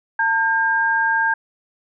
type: tone pair together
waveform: sine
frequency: 899.7 / 1604 Hz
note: A5 / G6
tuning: +38 / +39 cents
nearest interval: minor seventh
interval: 1001 cents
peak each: -20 / -17 dBFS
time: 0.19-1.34 s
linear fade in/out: 5 ms
effects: none